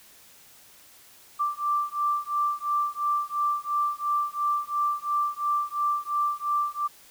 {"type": "beating tone pair", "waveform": "sine", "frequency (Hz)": [1174.7, 1177.6], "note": ["D6", "D6"], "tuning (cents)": [0, 4], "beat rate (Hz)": 2.9, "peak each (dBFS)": -27, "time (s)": [1.39, 6.88], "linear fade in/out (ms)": 20, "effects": ["white hiss -53 dBFS RMS until 7.1 s"]}